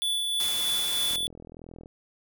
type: tone with tremolo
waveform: square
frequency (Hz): 3457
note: A7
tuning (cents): -31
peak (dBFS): -25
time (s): 0.02-1.27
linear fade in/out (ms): 0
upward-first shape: sine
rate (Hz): 3.2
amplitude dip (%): 25
type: noise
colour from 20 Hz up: white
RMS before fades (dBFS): -34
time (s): 0.4-1.16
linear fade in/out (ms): 0
type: click train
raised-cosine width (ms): 2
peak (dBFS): -31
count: 32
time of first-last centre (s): 1.11-1.859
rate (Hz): 41.4
effects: none